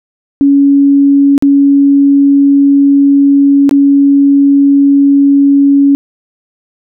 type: tone with dropouts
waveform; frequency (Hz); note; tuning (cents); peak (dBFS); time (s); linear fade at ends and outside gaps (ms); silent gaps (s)
sine; 280; C#4; +18; -3; 0.41-5.95; 0; 1.379-1.424 / 3.693-3.711
effects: none